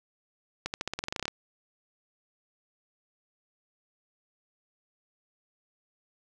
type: accelerating click train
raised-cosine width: 0.2 ms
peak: -14 dBFS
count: 14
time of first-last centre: 0.66-1.28 s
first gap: 79 ms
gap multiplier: 0.91
effects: none